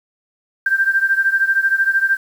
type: beating tone pair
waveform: sine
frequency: 1574 / 1587 Hz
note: G6 / G6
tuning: +7 / +21 cents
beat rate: 13 Hz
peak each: -15 / -18 dBFS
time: 0.66-2.17 s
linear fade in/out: 5 ms
effects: 7-bit